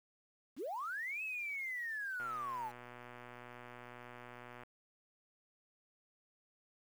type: linear two-way sweep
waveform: sine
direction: up then down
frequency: 195.8 to 2617 to 811 Hz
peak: -38 dBFS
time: 0.56-2.72 s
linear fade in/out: 50 ms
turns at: 1.23 s
type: click train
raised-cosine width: 0.5 ms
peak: -36 dBFS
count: 298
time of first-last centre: 2.2-4.634 s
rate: 122 Hz
effects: 10-bit